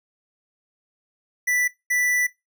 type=tone bursts at uneven times; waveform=square; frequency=1975.5 Hz; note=B6; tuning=in tune; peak=-20 dBFS; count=2; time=1.47-1.68 / 1.9-2.27 s; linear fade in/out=10 ms; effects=noise-tail reverb RT60 0.2 s tail -19 dB re dry